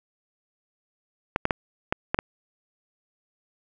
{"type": "clicks", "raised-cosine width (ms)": 0.5, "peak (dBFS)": -7, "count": 6, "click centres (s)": [1.361, 1.454, 1.508, 1.925, 2.145, 2.189], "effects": []}